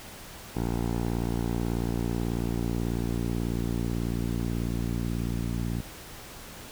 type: tone with low-pass filter sweep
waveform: 10% pulse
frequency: 58.27 Hz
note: A#1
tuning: in tune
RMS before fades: -29 dBFS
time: 0.55-5.82 s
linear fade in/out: 20 ms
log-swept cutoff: 880 to 230 Hz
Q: 0.81
effects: pink hiss -44 dBFS RMS until 6.71 s